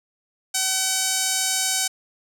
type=tone with band-pass filter; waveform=sawtooth; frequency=759 Hz; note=F#5; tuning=44 cents sharp; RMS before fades=-23 dBFS; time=0.54-1.88 s; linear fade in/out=10 ms; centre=7500 Hz; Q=1.5; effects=none